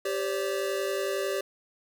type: chord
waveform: square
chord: G suspended fourth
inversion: none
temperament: equal with one note detuned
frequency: 392 / 523.3 / 574.2 Hz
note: G4 / C5 / D5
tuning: 0 / 0 / -39 cents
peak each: -31 / -36 / -33 dBFS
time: 0.05-1.41 s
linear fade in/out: 5 ms
effects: none